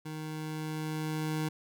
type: tone with level ramp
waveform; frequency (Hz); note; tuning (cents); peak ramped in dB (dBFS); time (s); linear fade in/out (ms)
25% pulse; 155.56; D#3; 0; -34 to -26; 0.05-1.49; 10
effects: none